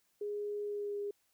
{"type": "tone with pitch glide", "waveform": "sine", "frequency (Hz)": [413.4, 407.5], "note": ["G#4", "G#4"], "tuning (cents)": [-8, -33], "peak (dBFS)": -35, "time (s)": [0.21, 1.11], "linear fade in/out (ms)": 5, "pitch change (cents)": -25, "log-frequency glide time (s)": [0.64, 0.99], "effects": ["white hiss -75 dBFS RMS until 1.33 s"]}